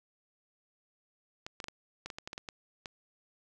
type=clicks; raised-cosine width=0.2 ms; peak=-23 dBFS; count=12; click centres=1.465 / 1.602 / 1.642 / 1.684 / 2.06 / 2.102 / 2.185 / 2.275 / 2.331 / 2.379 / 2.488 / 2.858 s; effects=none